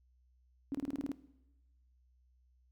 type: tone bursts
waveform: sine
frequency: 277.2 Hz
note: C#4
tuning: in tune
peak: -33 dBFS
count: 8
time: 0.72-1.117 s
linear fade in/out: 0 ms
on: 26 ms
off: 27 ms
effects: noise-tail reverb RT60 1.0 s tail -18 dB re dry + added 62 Hz sine -66 dBFS peak until 2.71 s